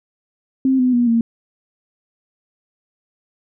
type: tone with pitch steps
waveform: sine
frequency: 264 / 252.4 / 241.3 / 230.6 Hz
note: C4 / B3 / B3 / A#3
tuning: +16 / +38 / -40 / -19 cents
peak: -12 dBFS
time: 0.65-1.21 s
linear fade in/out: 2 ms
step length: 140 ms
effects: none